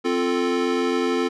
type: chord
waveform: square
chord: F major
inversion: second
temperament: equal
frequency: 261.6 / 349.2 / 440 Hz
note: C4 / F4 / A4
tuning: 0 / 0 / 0 cents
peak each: -25 dBFS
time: 0.04-1.29 s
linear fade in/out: 20 ms
effects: low-pass 5000 Hz 12 dB/octave